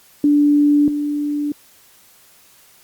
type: tone pair in turn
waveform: sine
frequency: 291.9 / 293 Hz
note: D4 / D4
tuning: -10 / -4 cents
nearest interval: unison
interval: 6 cents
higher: second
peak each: -10 / -18 dBFS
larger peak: first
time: 0.24-0.88 / 0.88-1.52 s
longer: neither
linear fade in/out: 2 ms
effects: white hiss -50 dBFS RMS until 2.83 s + Opus 48 kbps